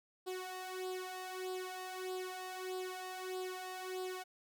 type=tone with flanger; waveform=sawtooth; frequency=370.5 Hz; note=F#4; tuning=2 cents sharp; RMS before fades=-43 dBFS; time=0.26-4.24 s; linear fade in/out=20 ms; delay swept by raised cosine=0.23 to 1.63 ms; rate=1.6 Hz; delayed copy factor=+0.75; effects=none